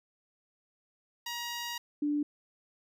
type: tone pair in turn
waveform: 10% pulse / sine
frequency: 950 / 293.8 Hz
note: A#5 / D4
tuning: +33 / +1 cents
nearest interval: octave + minor sixth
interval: 2032 cents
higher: first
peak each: -27 dBFS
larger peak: neither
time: 1.26-1.78 / 2.02-2.23 s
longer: first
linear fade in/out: 5 ms
effects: none